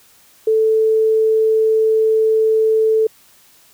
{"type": "tone", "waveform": "sine", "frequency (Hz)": 440, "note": "A4", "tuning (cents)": 0, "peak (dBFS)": -11, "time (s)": [0.47, 3.07], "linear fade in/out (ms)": 5, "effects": ["white hiss -50 dBFS RMS until 3.73 s"]}